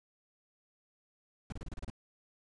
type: noise bursts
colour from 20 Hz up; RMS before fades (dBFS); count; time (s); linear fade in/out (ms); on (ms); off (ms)
brown; -40; 8; 1.5-1.901; 2; 23; 31
effects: resampled to 22050 Hz